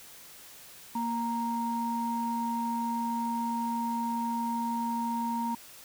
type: tone pair together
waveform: sine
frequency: 233.1 / 932.3 Hz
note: A#3 / A#5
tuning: 0 / 0 cents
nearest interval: 2 octaves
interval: 2400 cents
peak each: -31 / -30 dBFS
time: 0.95-5.55 s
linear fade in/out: 5 ms
effects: tanh soft clip ceiling -21 dBFS + white hiss -50 dBFS RMS until 5.84 s